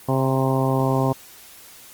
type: harmonic tone with a mistuned harmonic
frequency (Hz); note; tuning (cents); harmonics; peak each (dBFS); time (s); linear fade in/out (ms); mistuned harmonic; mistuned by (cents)
132.8; C3; +26; 1 / 2 / 3 / 4 / 5 / 6 / 7 / 8; -21 / -24 / -26 / -27 / -28 / -29 / -29 / -30; 0.08-1.13; 10; 8; -21
effects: white hiss -45 dBFS RMS until 1.93 s + Opus 32 kbps